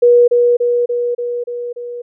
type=tone with echo; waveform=sine; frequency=482.3 Hz; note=B4; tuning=41 cents flat; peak=-5 dBFS; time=0.02-0.28 s; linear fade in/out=10 ms; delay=290 ms; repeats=6; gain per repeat=-3 dB; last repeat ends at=2.02 s; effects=none